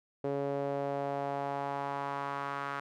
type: tone with band-pass filter sweep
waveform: sawtooth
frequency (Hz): 140.3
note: C#3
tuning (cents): +21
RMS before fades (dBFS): -35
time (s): 0.24-2.8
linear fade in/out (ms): 5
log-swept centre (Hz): 470 to 1300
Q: 2.5
effects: none